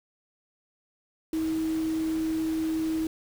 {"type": "tone in noise", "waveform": "sine", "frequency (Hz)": 319.4, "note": "D#4", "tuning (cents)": 45, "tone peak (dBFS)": -25, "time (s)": [1.33, 3.07], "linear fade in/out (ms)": 2, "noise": "pink", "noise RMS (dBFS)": -43, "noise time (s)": [1.33, 3.07], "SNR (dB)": 15, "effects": []}